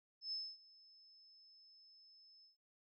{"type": "tone with ADSR envelope", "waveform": "sine", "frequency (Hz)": 5230, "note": "E8", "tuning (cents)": -15, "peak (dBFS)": -39, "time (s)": [0.21, 2.57], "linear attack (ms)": 110, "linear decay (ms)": 250, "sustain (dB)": -23, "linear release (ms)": 130, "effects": []}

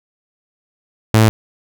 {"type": "tone", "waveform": "sawtooth", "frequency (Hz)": 110, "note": "A2", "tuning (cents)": 0, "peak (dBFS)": -4, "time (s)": [1.14, 1.29], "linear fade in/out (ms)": 0, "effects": []}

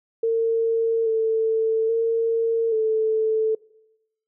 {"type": "tone with pitch steps", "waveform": "sine", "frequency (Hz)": [454.8, 445.2, 456.1, 439.2], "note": ["A#4", "A4", "A#4", "A4"], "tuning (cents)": [-43, 20, -38, -3], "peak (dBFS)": -18, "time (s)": [0.23, 3.55], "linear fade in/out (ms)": 5, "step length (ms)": 830, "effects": ["noise-tail reverb RT60 0.9 s tail -23 dB re dry"]}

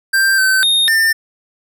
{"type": "tone with pitch steps", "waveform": "square", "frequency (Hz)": [1577, 1537, 3694, 1798], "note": ["G6", "G6", "A#7", "A6"], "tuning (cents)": [10, -35, -16, 37], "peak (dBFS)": -11, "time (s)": [0.13, 1.13], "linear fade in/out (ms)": 10, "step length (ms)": 250, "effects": []}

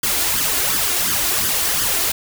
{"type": "noise with flanger", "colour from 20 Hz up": "white", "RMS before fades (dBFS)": -19, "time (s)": [0.03, 2.12], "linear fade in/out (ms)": 5, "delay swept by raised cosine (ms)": [0.61, 2.91], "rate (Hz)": 2.8, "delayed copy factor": 0.65, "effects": []}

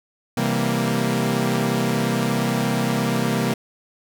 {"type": "chord", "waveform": "sawtooth", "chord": "C dominant seventh", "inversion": "none", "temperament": "equal", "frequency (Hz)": [130.81, 164.81, 196, 233.1], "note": ["C3", "E3", "G3", "Bb3"], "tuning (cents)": [0, 0, 0, 0], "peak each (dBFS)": [-21, -23, -22, -19], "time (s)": [0.37, 3.54], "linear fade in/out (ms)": 5, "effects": []}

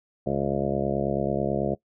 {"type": "harmonic tone with a mistuned harmonic", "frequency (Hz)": 69.2, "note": "C#2", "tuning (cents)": -2, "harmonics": [1, 2, 3, 4, 5, 6, 7, 8, 9, 10], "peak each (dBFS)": [-39, -31, -30, -39, -31, -32, -36, -31, -31, -35], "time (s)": [0.26, 1.75], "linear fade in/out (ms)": 10, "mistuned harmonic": 1, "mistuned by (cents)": 24, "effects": ["noise-tail reverb RT60 0.1 s tail -20 dB re dry"]}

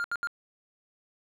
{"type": "tone bursts", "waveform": "triangle", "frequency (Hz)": 1405, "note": "F6", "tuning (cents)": 10, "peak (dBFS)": -26, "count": 3, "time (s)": [0, 0.272], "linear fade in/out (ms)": 0, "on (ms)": 42, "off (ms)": 73, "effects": []}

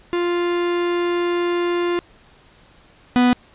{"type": "tone pair in turn", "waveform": "45% pulse", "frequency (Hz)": [349.2, 247.2], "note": ["F4", "B3"], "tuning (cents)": [0, 2], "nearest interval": "tritone", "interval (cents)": 598, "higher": "first", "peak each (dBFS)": [-18, -12], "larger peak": "second", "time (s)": [[0.13, 1.99], [3.16, 3.33]], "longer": "first", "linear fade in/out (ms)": 0, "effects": ["pink hiss -51 dBFS RMS until 3.54 s", "resampled to 8000 Hz"]}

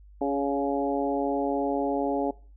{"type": "harmonic tone with a mistuned harmonic", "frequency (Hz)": 140.2, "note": "C#3", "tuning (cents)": 20, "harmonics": [2, 3, 4, 5, 6], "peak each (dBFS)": [-28, -30, -31, -32, -33], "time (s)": [0.21, 2.31], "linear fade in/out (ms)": 5, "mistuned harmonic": 3, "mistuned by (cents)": -16, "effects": ["noise-tail reverb RT60 0.4 s tail -21 dB re dry", "added 50 Hz sine -48 dBFS peak until 2.56 s"]}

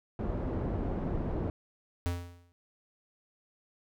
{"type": "low-pass noise", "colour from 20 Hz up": "pink", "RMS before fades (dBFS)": -33, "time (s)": [0.19, 1.5], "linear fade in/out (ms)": 2, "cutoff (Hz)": 580, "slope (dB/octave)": 12}
{"type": "tone with exponential decay", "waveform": "square", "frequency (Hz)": 87.3, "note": "F2", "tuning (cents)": 0, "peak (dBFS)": -27, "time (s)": [2.06, 2.52], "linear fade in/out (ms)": 0, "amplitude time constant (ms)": 100}
{"effects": []}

